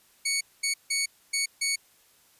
15% pulse tone bursts at uneven times, 2229 Hz, C#7, 9 cents sharp, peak -18 dBFS, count 5, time 0.25-0.41 / 0.63-0.74 / 0.9-1.06 / 1.33-1.46 / 1.61-1.76 s, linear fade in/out 10 ms, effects white hiss -61 dBFS RMS until 2.39 s + resampled to 32000 Hz

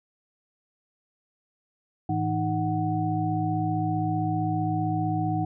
sine tone cluster, 107.3 / 162.7 / 310.7 / 742 Hz, A2 / E3 / D#4 / F#5, -43 / -22 / -2 / +5 cents, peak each -29 dBFS, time 2.09-5.45 s, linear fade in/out 5 ms, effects none

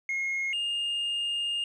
sine tone pair in turn, 2154 / 2827 Hz, C7 / F7, +50 / +20 cents, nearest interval perfect fourth, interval 470 cents, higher second, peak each -25 dBFS, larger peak neither, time 0.09-0.53 / 0.53-1.64 s, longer second, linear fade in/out 2 ms, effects tanh soft clip ceiling -26 dBFS + 11-bit

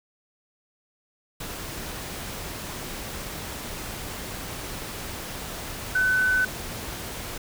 sine tone in noise, 1508 Hz, F#6, 32 cents sharp, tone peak -19 dBFS, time 5.95-6.45 s, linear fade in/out 5 ms, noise pink, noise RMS -35 dBFS, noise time 1.4-7.38 s, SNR +13 dB, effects none

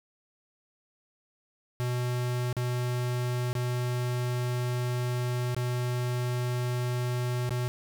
square tone with dropouts, 123.47 Hz, B2, in tune, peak -28 dBFS, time 1.8-7.68 s, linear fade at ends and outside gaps 0 ms, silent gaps 2.528-2.567 / 3.53-3.552 / 5.546-5.565 / 7.493-7.507 s, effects none

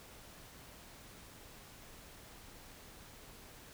silence, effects pink hiss -55 dBFS RMS until 3.73 s

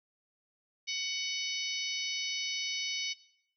harmonic tone with a mistuned harmonic, 746 Hz, F#5, 14 cents sharp, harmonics 3 / 4 / 5 / 6 / 7 / 8, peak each -38 / -39 / -40 / -41 / -41 / -42 dBFS, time 0.87-3.14 s, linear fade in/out 20 ms, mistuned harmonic 8, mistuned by -20 cents, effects noise-tail reverb RT60 0.7 s tail -18 dB re dry

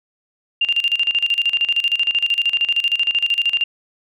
sine tone with tremolo, 2794 Hz, F7, in tune, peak -13 dBFS, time 0.61-3.64 s, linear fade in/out 5 ms, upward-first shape square, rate 13 Hz, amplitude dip 80%, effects none

